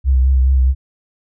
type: tone with vibrato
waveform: sine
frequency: 65.41 Hz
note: C2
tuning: in tune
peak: -9 dBFS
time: 0.04-0.75 s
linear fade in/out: 50 ms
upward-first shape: triangle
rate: 4.7 Hz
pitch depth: 49 cents each way
effects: none